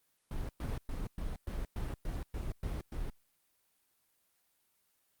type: noise bursts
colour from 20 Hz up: brown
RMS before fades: -37 dBFS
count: 10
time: 0.31-3.1 s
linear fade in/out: 2 ms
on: 180 ms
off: 110 ms
effects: white hiss -75 dBFS RMS until 5.2 s + Opus 32 kbps